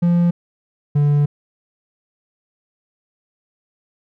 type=tone pair in turn; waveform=triangle; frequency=173.1 / 145.56 Hz; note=F3 / D3; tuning=-15 / -15 cents; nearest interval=minor third; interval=300 cents; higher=first; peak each=-10 dBFS; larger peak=neither; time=0.02-0.31 / 0.95-1.26 s; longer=second; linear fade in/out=10 ms; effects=none